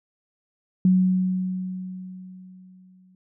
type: tone with exponential decay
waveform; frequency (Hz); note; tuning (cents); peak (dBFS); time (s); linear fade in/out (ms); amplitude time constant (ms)
sine; 185; F#3; 0; -13; 0.85-3.15; 2; 500
effects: none